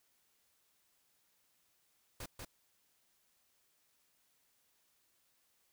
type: noise with echo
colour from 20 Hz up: pink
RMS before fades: -45 dBFS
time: 2.2-2.26 s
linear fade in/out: 5 ms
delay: 190 ms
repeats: 1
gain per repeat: -2 dB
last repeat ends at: 2.45 s
effects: white hiss -75 dBFS RMS until 5.72 s